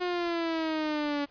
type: exponential sweep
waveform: sawtooth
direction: down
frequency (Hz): 361.2 to 284.7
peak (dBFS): -24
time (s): 0-1.26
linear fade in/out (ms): 20
effects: pink hiss -60 dBFS RMS until 1.3 s + resampled to 11025 Hz